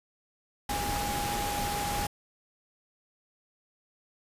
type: tone in noise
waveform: sine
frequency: 820 Hz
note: G#5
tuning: 22 cents flat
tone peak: -32 dBFS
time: 0.69-2.07 s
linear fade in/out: 5 ms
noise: pink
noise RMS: -33 dBFS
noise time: 0.69-2.07 s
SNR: -2 dB
effects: resampled to 32000 Hz